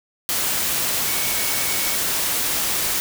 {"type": "tone in noise", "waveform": "sine", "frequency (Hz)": 2232, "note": "C#7", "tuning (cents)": 11, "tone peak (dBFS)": -32, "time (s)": [1.08, 1.95], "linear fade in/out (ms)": 0, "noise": "white", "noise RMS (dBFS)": -22, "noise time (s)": [0.29, 3], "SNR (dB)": -13, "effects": []}